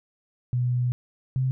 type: tone pair in turn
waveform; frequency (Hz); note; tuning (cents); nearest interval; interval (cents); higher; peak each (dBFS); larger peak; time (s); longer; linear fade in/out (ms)
sine; 123.6 / 130.31; B2 / C3; +2 / -7; minor second; 91; second; -21; neither; 0.53-0.92 / 1.36-1.51; first; 0
effects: none